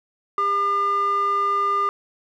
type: tone with band-pass filter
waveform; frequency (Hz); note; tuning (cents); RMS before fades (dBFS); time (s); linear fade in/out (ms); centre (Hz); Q
square; 401.6; G4; +42; -21; 0.38-1.89; 0; 1100; 8.6
effects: none